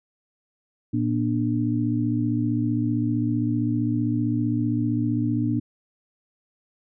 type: tone cluster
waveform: sine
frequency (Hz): 116 / 241.2 / 296.6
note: A#2 / B3 / D4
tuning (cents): -8 / -41 / +17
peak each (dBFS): -25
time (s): 0.93-5.6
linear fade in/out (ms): 10
effects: none